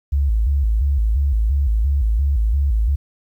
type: tone with vibrato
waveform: sine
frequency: 61.74 Hz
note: B1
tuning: in tune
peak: -14 dBFS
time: 0.12-2.96 s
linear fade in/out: 10 ms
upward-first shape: square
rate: 2.9 Hz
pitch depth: 220 cents each way
effects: 9-bit

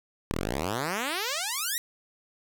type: exponential sweep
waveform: 5% pulse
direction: up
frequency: 34.65 to 1975.5 Hz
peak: -17 dBFS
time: 0.31-1.78 s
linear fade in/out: 0 ms
effects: none

